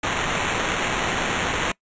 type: noise with sample-and-hold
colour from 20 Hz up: violet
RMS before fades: -24 dBFS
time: 0.03-1.72 s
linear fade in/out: 5 ms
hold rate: 4900 Hz
effects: noise-tail reverb RT60 0.1 s tail -22 dB re dry + resampled to 16000 Hz